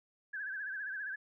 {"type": "tone with vibrato", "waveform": "sine", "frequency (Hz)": 1616, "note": "G#6", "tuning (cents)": -48, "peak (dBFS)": -37, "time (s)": [0.33, 1.16], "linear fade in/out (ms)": 10, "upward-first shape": "sine", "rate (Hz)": 15, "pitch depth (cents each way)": 100, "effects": []}